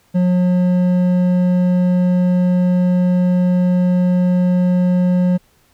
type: tone with hard clipping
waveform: triangle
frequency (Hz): 180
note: F#3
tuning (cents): -47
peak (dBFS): -13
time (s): 0.14-5.38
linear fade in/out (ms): 20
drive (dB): 10
effects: pink hiss -56 dBFS RMS until 5.73 s